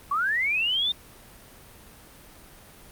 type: linear sweep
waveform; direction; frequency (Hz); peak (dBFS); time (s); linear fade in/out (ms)
sine; up; 1094 to 3646; -22; 0.11-0.92; 5
effects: pink hiss -49 dBFS RMS until 2.91 s + Opus 32 kbps